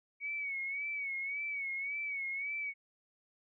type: tone with vibrato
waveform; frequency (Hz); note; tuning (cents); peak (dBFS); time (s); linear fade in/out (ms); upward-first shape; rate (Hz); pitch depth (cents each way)
sine; 2238; C#7; +16; -35; 0.2-2.74; 50; sine; 1.8; 69
effects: none